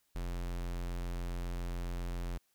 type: tone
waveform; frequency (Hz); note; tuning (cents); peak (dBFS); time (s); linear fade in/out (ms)
square; 43.65; F1; 0; -36; 0.15-2.38; 10
effects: white hiss -75 dBFS RMS until 2.54 s